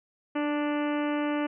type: harmonic tone with a mistuned harmonic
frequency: 293.7 Hz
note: D4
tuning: in tune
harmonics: 1 / 2 / 3 / 4 / 5 / 6 / 7 / 8 / 9 / 10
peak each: -27 / -33 / -37 / -39 / -41 / -43 / -44 / -45 / -46 / -47 dBFS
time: 0.35-1.47 s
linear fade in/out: 10 ms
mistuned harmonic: 1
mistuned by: +16 cents
effects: none